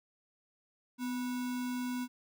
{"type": "tone with sample-and-hold", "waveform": "sine", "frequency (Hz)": 250, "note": "B3", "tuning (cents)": 21, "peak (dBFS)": -33, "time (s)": [0.98, 2.08], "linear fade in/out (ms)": 50, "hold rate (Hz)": 1225, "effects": []}